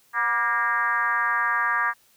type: tone with frequency modulation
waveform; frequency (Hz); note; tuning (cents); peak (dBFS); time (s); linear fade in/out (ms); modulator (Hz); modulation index
sine; 1406; F6; +11; -20; 0.13-1.94; 50; 224; 2
effects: white hiss -60 dBFS RMS until 2.16 s